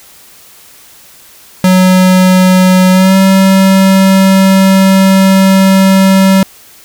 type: tone with pitch glide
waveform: square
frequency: 185 to 191.86 Hz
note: F#3 to G3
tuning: 0 to -37 cents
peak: -4 dBFS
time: 1.64-6.43 s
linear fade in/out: 2 ms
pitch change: +63 cents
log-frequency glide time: 2.92-3.16 s
effects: white hiss -38 dBFS RMS until 6.84 s